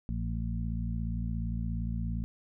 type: harmonic tone with a mistuned harmonic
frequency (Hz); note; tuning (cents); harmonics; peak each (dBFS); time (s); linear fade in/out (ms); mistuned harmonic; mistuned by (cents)
57.2; A#1; -32; 1 / 2 / 3 / 4; -33 / -36 / -38 / -39; 0.09-2.24; 0; 4; -25
effects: none